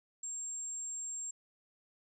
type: tone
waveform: sine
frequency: 7459 Hz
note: A#8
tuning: in tune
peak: -38 dBFS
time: 0.23-1.31 s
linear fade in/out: 5 ms
effects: none